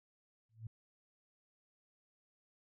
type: tone with exponential growth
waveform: sine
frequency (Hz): 112.1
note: A2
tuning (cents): +33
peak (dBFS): -39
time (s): 0.49-0.67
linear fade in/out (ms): 5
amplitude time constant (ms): 37
effects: none